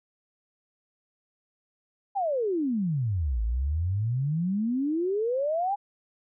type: exponential two-way sweep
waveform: sine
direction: down then up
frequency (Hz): 830.6 to 53 to 830.6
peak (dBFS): -24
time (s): 2.15-5.76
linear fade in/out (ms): 20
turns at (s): 3.42
effects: none